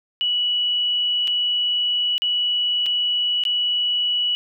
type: tone with dropouts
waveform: sine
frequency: 2941 Hz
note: F#7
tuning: 11 cents flat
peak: -18 dBFS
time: 0.21-4.35 s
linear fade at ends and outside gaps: 0 ms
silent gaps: 1.274-1.278 / 2.18-2.22 / 2.86-2.864 / 3.437-3.452 s
effects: none